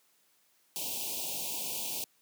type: band-stop noise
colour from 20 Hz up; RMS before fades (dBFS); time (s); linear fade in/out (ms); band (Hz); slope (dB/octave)
white; -36; 0.76-2.04; 0; 980 to 2400; 96
effects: white hiss -69 dBFS RMS until 2.21 s + high-pass 150 Hz 12 dB/octave